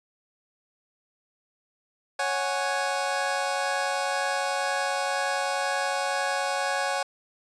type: chord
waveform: 25% pulse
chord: C# suspended fourth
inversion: none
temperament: equal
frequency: 554.4 / 740 / 830.6 Hz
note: C#5 / F#5 / G#5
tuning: 0 / 0 / 0 cents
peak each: -26 / -26 / -26 dBFS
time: 2.19-7.03 s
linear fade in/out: 5 ms
effects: resampled to 22050 Hz

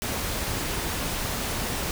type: noise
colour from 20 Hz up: pink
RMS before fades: -29 dBFS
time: 0.02-1.91 s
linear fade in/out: 0 ms
effects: none

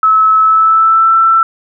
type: tone with pitch glide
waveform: sine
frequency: 1297 to 1335 Hz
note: E6 to E6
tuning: -28 to +22 cents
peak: -5 dBFS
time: 0.03-1.43 s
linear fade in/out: 2 ms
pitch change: +50 cents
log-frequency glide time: 0.38-1.14 s
effects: none

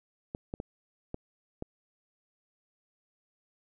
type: clicks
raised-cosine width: 2 ms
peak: -22 dBFS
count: 5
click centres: 0.349 / 0.539 / 0.601 / 1.144 / 1.624 s
effects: none

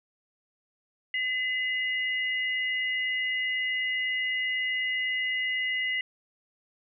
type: tone pair together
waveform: sine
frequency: 2023 / 2861 Hz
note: B6 / F7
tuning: +41 / +41 cents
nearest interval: tritone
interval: 600 cents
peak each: -27 / -33 dBFS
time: 1.14-6.01 s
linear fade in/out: 2 ms
effects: none

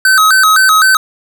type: tone with vibrato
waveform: square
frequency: 1396.9 Hz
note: F6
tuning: in tune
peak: -6 dBFS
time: 0.05-0.97 s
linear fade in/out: 2 ms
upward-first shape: square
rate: 3.9 Hz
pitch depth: 160 cents each way
effects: none

